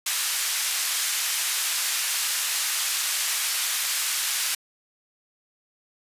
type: band-pass noise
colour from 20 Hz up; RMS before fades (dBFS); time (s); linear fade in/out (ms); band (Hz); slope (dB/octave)
white; -26; 0.06-4.55; 5; 1400 to 11000; 12
effects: resampled to 32000 Hz